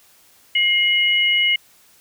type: tone pair together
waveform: sine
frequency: 2126 / 2924 Hz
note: C7 / F#7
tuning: +27 / -21 cents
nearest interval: tritone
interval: 552 cents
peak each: -17 dBFS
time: 0.55-1.56 s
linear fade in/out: 5 ms
effects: white hiss -53 dBFS RMS until 2 s